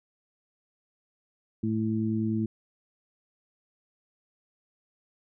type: harmonic tone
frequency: 110 Hz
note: A2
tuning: in tune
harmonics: 1 / 2 / 3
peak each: -31 / -27 / -32 dBFS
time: 1.63-2.46 s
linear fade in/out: 5 ms
effects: none